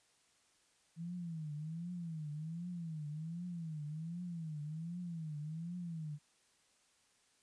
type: tone with vibrato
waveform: sine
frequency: 162.4 Hz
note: E3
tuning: 26 cents flat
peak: -40 dBFS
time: 0.96-6.19 s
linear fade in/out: 50 ms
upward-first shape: triangle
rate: 1.3 Hz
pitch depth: 180 cents each way
effects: white hiss -72 dBFS RMS until 7.42 s + resampled to 22050 Hz